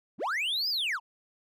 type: linear two-way sweep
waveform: triangle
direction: up then down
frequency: 120 to 5130 to 819 Hz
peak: -26 dBFS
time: 0.18-1 s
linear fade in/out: 50 ms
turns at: 0.69 s
effects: none